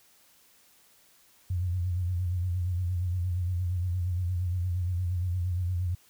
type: tone with vibrato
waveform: sine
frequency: 89.5 Hz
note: F2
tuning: 43 cents sharp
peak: -26 dBFS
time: 1.5-5.95 s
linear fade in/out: 5 ms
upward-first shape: sine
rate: 8.6 Hz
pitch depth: 67 cents each way
effects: white hiss -61 dBFS RMS until 6.09 s